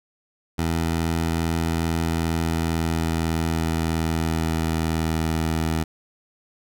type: tone with pitch glide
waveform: 15% pulse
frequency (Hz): 82.41 to 80.34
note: E2 to E2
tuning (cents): 0 to -44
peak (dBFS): -15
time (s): 0.58-5.84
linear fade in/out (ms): 10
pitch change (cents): -44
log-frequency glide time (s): 2.08-5.53
effects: none